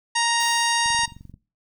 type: harmonic tone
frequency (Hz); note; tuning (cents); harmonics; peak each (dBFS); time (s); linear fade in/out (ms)
934; A#5; +3; 1 / 2 / 3 / 4 / 5 / 6 / 7 / 9 / 10; -23 / -26 / -28 / -29 / -30 / -31 / -31 / -33 / -33; 0.15-1.06; 10
type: noise with exponential decay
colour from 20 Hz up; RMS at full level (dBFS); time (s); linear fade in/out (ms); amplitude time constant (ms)
white; -37; 0.4-1.32; 5; 200
type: click train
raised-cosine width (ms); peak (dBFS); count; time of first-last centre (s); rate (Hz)
5; -30; 12; 0.86-1.34; 22.9
effects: noise-tail reverb RT60 0.3 s tail -17 dB re dry